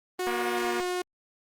sawtooth tone with pitch glide, 365.4 to 360.6 Hz, F#4 to F#4, -22 to -45 cents, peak -24 dBFS, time 0.19-1.02 s, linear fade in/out 5 ms, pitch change -23 cents, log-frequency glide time 0.39-0.64 s
click train, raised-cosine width 0.5 ms, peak -19 dBFS, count 127, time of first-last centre 0.27-0.799 s, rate 238 Hz
effects Opus 24 kbps

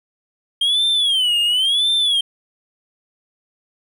triangle tone with vibrato, 3185 Hz, G7, 27 cents sharp, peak -13 dBFS, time 0.61-2.21 s, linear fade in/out 5 ms, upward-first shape sine, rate 0.95 Hz, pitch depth 200 cents each way, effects none

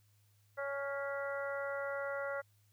harmonic tone with a mistuned harmonic, 279.1 Hz, C#4, 12 cents sharp, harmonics 2 / 3 / 4 / 5 / 6 / 7, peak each -38 / -49 / -48 / -42 / -52 / -47 dBFS, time 0.57-2.42 s, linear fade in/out 20 ms, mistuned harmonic 6, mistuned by -26 cents, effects added 103 Hz sine -67 dBFS peak until 2.72 s + white hiss -75 dBFS RMS until 2.72 s

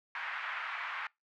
white band-pass noise, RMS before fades -39 dBFS, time 0.15-1.07 s, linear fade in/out 2 ms, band 990 to 2100 Hz, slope 24 dB/octave, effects noise-tail reverb RT60 0.2 s tail -25 dB re dry

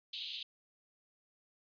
white band-pass noise, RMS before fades -43 dBFS, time 0.13-0.43 s, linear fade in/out 5 ms, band 2900 to 4100 Hz, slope 48 dB/octave, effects resampled to 11025 Hz

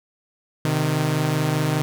sawtooth tone pair together, 129.1 / 154.1 Hz, C3 / D#3, -23 / -16 cents, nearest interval minor third, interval 307 cents, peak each -20 / -17 dBFS, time 0.65-1.82 s, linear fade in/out 0 ms, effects none

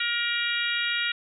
harmonic tone, 473.2 Hz, A#4, 26 cents sharp, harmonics 3 / 4 / 5 / 6 / 7 / 8, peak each -30 / -31 / -31 / -32 / -33 / -33 dBFS, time 0-1.12 s, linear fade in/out 5 ms, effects none

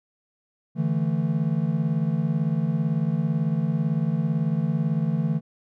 triangle chord, D suspended second, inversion none, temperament equal, 146.83 / 164.81 / 220 Hz, D3 / E3 / A3, 0 / 0 / 0 cents, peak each -24 / -22 / -26 dBFS, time 0.75-5.41 s, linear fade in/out 50 ms, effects none

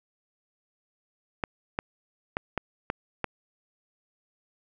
clicks, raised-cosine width 0.5 ms, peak -12 dBFS, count 6, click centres 1.438 / 1.789 / 2.369 / 2.577 / 2.901 / 3.243 s, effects none

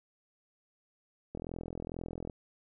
click train, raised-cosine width 2 ms, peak -26 dBFS, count 41, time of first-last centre 1.35-2.298 s, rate 42.2 Hz, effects none

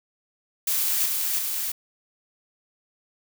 blue noise with echo, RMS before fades -24 dBFS, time 0.67-1.06 s, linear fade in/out 5 ms, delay 330 ms, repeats 2, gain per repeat -2 dB, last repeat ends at 1.72 s, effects none

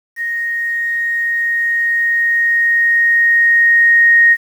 sine tone with level ramp, 1864.7 Hz, A#6, in tune, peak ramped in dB -17 to -5 dBFS, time 0.16-4.37 s, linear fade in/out 50 ms, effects 7-bit

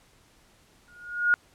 sine tone with exponential growth, 1436 Hz, F6, 48 cents sharp, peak -15 dBFS, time 0.88-1.34 s, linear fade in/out 0 ms, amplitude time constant 100 ms, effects pink hiss -60 dBFS RMS until 1.54 s + low-pass 11000 Hz 12 dB/octave

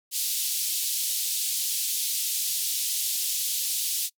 white band-pass noise, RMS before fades -28 dBFS, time 0.11-4.1 s, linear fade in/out 50 ms, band 3200 to 15000 Hz, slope 24 dB/octave, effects noise-tail reverb RT60 0.1 s tail -24 dB re dry

